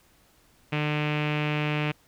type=tone with low-pass filter; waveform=sawtooth; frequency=150 Hz; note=D3; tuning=37 cents sharp; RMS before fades=-27 dBFS; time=0.72-1.92 s; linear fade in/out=10 ms; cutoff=2600 Hz; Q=4.4; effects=pink hiss -61 dBFS RMS until 2.07 s